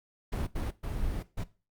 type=noise bursts at uneven times; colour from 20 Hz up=brown; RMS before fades=-32 dBFS; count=4; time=0.32-0.47 / 0.55-0.71 / 0.83-1.23 / 1.37-1.44 s; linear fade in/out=10 ms; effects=noise-tail reverb RT60 0.3 s tail -17 dB re dry + Opus 48 kbps